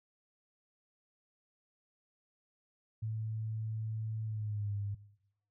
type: tone with pitch glide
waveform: sine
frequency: 110 to 101.45 Hz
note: A2 to G#2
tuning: 0 to -40 cents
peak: -34 dBFS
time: 3.02-4.95 s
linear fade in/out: 10 ms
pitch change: -140 cents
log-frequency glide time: 4.25-4.73 s
effects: noise-tail reverb RT60 0.8 s tail -19 dB re dry